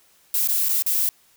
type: noise with dropouts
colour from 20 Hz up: violet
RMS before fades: -21 dBFS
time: 0.34-1.09 s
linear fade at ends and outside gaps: 1 ms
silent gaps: 0.475-0.487 / 0.686-0.691 / 0.823-0.864 s
effects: white hiss -58 dBFS RMS until 1.36 s